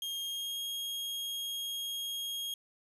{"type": "tone with pitch glide", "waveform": "40% pulse", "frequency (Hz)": [3231, 3265], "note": ["G#7", "G#7"], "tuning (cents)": [-48, -30], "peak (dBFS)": -34, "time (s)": [0.02, 2.54], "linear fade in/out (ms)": 2, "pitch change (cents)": 18, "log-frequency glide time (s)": [0.22, 0.63], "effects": ["12-bit"]}